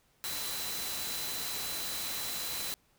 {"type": "tone in noise", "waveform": "sine", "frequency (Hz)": 4016, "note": "B7", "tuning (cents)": 28, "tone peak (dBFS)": -41, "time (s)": [0.24, 2.74], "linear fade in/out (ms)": 0, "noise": "white", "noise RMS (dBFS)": -37, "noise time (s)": [0.24, 2.74], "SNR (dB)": -7, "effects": ["pink hiss -69 dBFS RMS until 2.98 s"]}